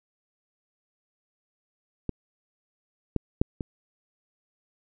clicks, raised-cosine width 3 ms, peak -15 / -11 / -7 / -18 dBFS, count 4, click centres 2.093 / 3.163 / 3.415 / 3.608 s, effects none

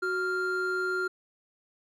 triangle tone pair together, 370 / 1395.4 Hz, F#4 / F6, 0 / -2 cents, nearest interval octave + major seventh, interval 2298 cents, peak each -29 / -27 dBFS, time 0.02-1.08 s, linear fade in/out 10 ms, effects none

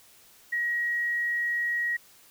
sine tone, 1900 Hz, A#6, 33 cents sharp, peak -25 dBFS, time 0.52-1.97 s, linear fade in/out 10 ms, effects white hiss -56 dBFS RMS until 2.3 s

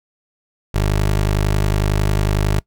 20% pulse tone, 51 Hz, G#1, 31 cents flat, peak -10 dBFS, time 0.74-2.6 s, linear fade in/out 10 ms, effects noise-tail reverb RT60 0.1 s tail -23 dB re dry

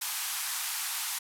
white band-pass noise, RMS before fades -34 dBFS, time 0.01-1.19 s, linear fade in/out 10 ms, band 780 to 14000 Hz, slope 48 dB/octave, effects none

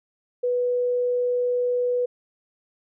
sine tone, 492 Hz, B4, 7 cents flat, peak -20 dBFS, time 0.43-2.06 s, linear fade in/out 10 ms, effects none

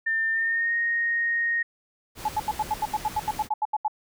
sine tone with pitch glide, 1800 to 1862.4 Hz, A6 to A#6, +39 to -2 cents, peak -22 dBFS, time 0.06-1.63 s, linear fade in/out 10 ms, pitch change +59 cents, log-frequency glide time 0.32-0.74 s
pink noise, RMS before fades -39 dBFS, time 2.15-3.49 s, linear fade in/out 50 ms
sine tone bursts, 855 Hz, A5, 50 cents flat, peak -21 dBFS, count 15, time 2.25-3.881 s, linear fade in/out 5 ms, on 35 ms, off 79 ms
effects none

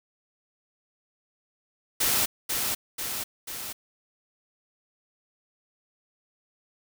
white noise with echo, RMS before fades -24 dBFS, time 2-2.26 s, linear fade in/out 10 ms, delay 490 ms, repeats 3, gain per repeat -4 dB, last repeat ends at 3.73 s, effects none

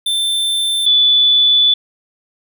square / sine tone pair in turn, 3552 / 3473 Hz, A7 / A7, +16 / -23 cents, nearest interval unison, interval 39 cents, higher first, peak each -15 / -8 dBFS, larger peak second, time 0.06-0.86 / 0.86-1.74 s, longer second, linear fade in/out 5 ms, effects none

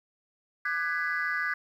sine chord, G# half-diminished seventh, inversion second, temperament just, 1196.1 / 1495.1 / 1661.2 / 1993.5 Hz, D6 / F#6 / G#6 / B6, +31 / +18 / 0 / +16 cents, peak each -34 / -31 / -30 / -33 dBFS, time 0.65-1.54 s, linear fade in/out 5 ms, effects tanh soft clip ceiling -21 dBFS + 10-bit

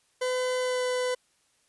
40% pulse tone with pitch glide, 506 to 501.6 Hz, B4 to B4, +42 to +27 cents, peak -25 dBFS, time 0.21-1.15 s, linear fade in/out 10 ms, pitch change -15 cents, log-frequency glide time 0.6-0.83 s, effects white hiss -68 dBFS RMS until 1.68 s + resampled to 24000 Hz

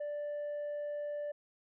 sine tone, 587.3 Hz, D5, in tune, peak -33 dBFS, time 0-1.32 s, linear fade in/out 10 ms, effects tanh soft clip ceiling -35 dBFS

